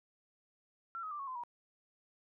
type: tone with pitch steps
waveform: sine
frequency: 1357 / 1266.1 / 1181.3 / 1102.2 / 1028.4 / 959.5 Hz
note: E6 / D#6 / D6 / C#6 / C6 / A#5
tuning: +50 / +30 / +10 / -10 / -30 / +50 cents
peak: -39 dBFS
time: 0.95-1.436 s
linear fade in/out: 0 ms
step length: 81 ms
effects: none